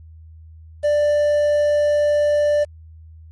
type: tone with quantisation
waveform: triangle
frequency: 590 Hz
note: D5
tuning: 8 cents sharp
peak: -12 dBFS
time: 0.83-2.65 s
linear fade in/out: 20 ms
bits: 7
effects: added 80 Hz sine -39 dBFS peak until 3.31 s + MP3 48 kbps